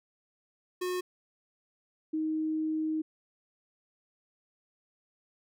square / sine tone pair in turn, 362.9 / 313.5 Hz, F#4 / D#4, -34 / +13 cents, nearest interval minor third, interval 253 cents, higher first, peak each -31 / -28 dBFS, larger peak second, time 0.81-1.01 / 2.13-3.02 s, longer second, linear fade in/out 10 ms, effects none

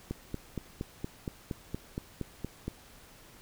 click train, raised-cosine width 3 ms, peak -21 dBFS, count 12, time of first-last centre 0.11-2.68 s, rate 4.28 Hz, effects pink hiss -55 dBFS RMS until 3.41 s

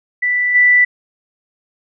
sine tone with level steps, 1975.5 Hz, B6, in tune, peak -13 / -7 dBFS, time 0.22-0.85 s, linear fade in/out 10 ms, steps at 0.54 s, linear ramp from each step 20 ms, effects none

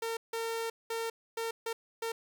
sawtooth tone bursts at uneven times, 455.9 Hz, A#4, 39 cents flat, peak -29 dBFS, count 6, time 0.02-0.17 / 0.33-0.7 / 0.9-1.1 / 1.37-1.51 / 1.66-1.73 / 2.02-2.12 s, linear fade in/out 5 ms, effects none

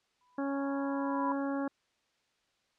sine tone with exponential growth, 991 Hz, B5, 6 cents sharp, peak -29 dBFS, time 0.21-1.32 s, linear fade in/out 1 ms, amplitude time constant 240 ms
harmonic tone, 277.2 Hz, C#4, in tune, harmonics 1 / 2 / 3 / 4 / 5 / 6, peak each -32 / -38 / -42 / -44 / -46 / -48 dBFS, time 0.38-1.68 s, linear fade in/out 5 ms
effects white hiss -74 dBFS RMS until 2.78 s + low-pass 5000 Hz 12 dB/octave

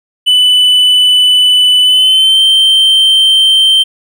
triangle tone with pitch glide, 2991 to 3125 Hz, F#7 to G7, +18 to -6 cents, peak -3 dBFS, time 0.26-3.84 s, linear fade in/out 20 ms, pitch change +76 cents, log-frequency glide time 1.83-2.41 s, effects none

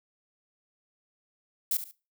violet noise with echo, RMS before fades -27 dBFS, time 1.71-1.77 s, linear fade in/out 2 ms, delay 71 ms, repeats 2, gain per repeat -11 dB, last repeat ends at 1.912 s, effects noise-tail reverb RT60 0.3 s tail -19 dB re dry

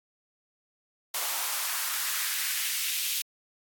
white noise with high-pass filter sweep, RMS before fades -30 dBFS, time 1.14-3.22 s, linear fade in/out 5 ms, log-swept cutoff 710 to 3000 Hz, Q 1.5, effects AAC 64 kbps

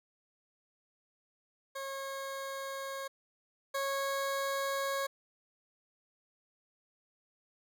20% pulse tone pair in turn, 544 / 549.4 Hz, C#5 / C#5, -33 / -16 cents, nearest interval unison, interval 17 cents, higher second, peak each -33 / -27 dBFS, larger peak second, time 1.75-3.08 / 3.74-5.07 s, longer neither, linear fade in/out 10 ms, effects none

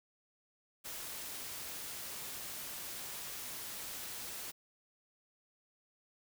white noise, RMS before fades -44 dBFS, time 0.84-4.52 s, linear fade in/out 20 ms, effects none

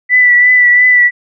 sine tone with vibrato, 1975.5 Hz, B6, in tune, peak -4 dBFS, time 0.09-1.11 s, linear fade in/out 50 ms, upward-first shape triangle, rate 2.9 Hz, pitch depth 29 cents each way, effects none

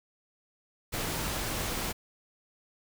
pink noise, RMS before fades -33 dBFS, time 0.92-1.93 s, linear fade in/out 20 ms, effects none

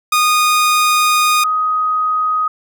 sawtooth / sine tone pair in turn, 1232 / 1253.5 Hz, D#6 / D#6, -17 / +12 cents, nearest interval unison, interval 29 cents, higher second, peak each -7 / -13 dBFS, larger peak first, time 0.12-1.44 / 1.44-2.48 s, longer first, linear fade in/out 5 ms, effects none

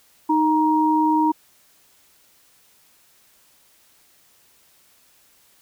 sine tone pair together, 310.3 / 941 Hz, D#4 / A#5, -5 / +16 cents, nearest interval octave + perfect fifth, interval 1921 cents, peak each -18 dBFS, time 0.29-1.32 s, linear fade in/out 10 ms, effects white hiss -57 dBFS RMS until 5.61 s

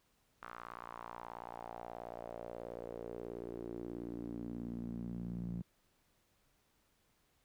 sawtooth tone with band-pass filter sweep, 58.5 Hz, A#1, 7 cents sharp, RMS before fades -45 dBFS, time 0.42-5.62 s, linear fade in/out 5 ms, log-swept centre 1300 to 170 Hz, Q 3.5, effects pink hiss -75 dBFS RMS until 7.44 s

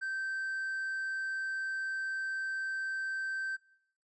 triangle tone with hard clipping, 1556 Hz, G6, 13 cents flat, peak -34 dBFS, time 0.01-3.57 s, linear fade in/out 20 ms, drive 5 dB, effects noise-tail reverb RT60 0.8 s tail -23 dB re dry + resampled to 22050 Hz

